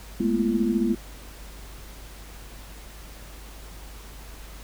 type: tone cluster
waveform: sine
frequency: 209.5 / 223.7 / 243.2 / 339.5 Hz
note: G#3 / A3 / B3 / F4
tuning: +15 / +29 / -26 / -49 cents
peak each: -26 dBFS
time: 0.2-0.95 s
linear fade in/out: 5 ms
effects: added 50 Hz sine -41 dBFS peak until 4.63 s + pink hiss -46 dBFS RMS until 4.63 s